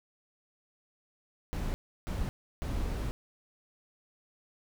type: noise bursts at uneven times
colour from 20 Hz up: brown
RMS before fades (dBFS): -33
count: 3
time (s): 1.53-1.74 / 2.07-2.29 / 2.62-3.11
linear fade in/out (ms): 0
effects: none